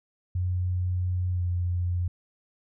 sine tone with pitch glide, 90.5 to 88.59 Hz, F#2 to F2, -38 to +25 cents, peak -24 dBFS, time 0.35-2.08 s, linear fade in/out 5 ms, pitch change -37 cents, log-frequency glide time 1.31-1.42 s, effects none

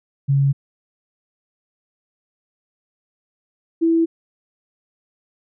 sine tone pair in turn, 138.7 / 329.9 Hz, C#3 / E4, +1 / +1 cents, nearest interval octave + minor third, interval 1500 cents, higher second, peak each -13 dBFS, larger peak neither, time 0.28-0.53 / 3.81-4.06 s, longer neither, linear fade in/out 20 ms, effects none

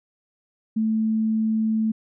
sine tone, 220 Hz, A3, in tune, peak -19 dBFS, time 0.76-1.92 s, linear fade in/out 10 ms, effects none

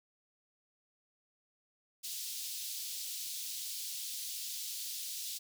pink high-pass noise, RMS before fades -41 dBFS, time 2.03-5.39 s, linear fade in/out 20 ms, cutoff 3600 Hz, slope 24 dB/octave, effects none

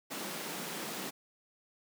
pink high-pass noise, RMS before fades -40 dBFS, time 0.1-1.11 s, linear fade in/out 20 ms, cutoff 160 Hz, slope 48 dB/octave, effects none

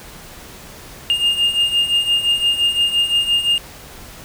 triangle beating tone pair, 2821 / 2826.8 Hz, F7 / F7, +17 / +20 cents, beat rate 5.8 Hz, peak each -19 / -14 dBFS, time 1.1-3.58 s, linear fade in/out 0 ms, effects pink hiss -38 dBFS RMS until 4.24 s

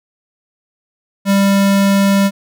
square tone, 197.6 Hz, G3, 14 cents sharp, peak -10 dBFS, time 1.25-2.31 s, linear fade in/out 50 ms, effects none

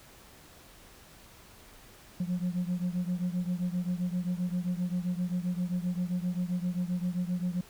sine beating tone pair, 176.3 / 183.9 Hz, F3 / F#3, +17 / -10 cents, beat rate 7.6 Hz, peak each -29 / -31 dBFS, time 2.2-7.61 s, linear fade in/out 5 ms, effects tanh soft clip ceiling -25 dBFS + pink hiss -54 dBFS RMS until 7.69 s

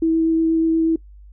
sine tone with vibrato, 325.1 Hz, E4, 24 cents flat, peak -14 dBFS, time 0.02-0.96 s, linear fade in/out 5 ms, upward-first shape sine, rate 8.3 Hz, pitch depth 8 cents each way, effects noise-tail reverb RT60 0.1 s tail -21 dB re dry + added 50 Hz sine -40 dBFS peak until 1.32 s

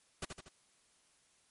pink noise with echo, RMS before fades -39 dBFS, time 0.22-0.25 s, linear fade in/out 5 ms, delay 79 ms, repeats 3, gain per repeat -5 dB, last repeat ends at 0.487 s, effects white hiss -70 dBFS RMS until 1.5 s + MP3 48 kbps

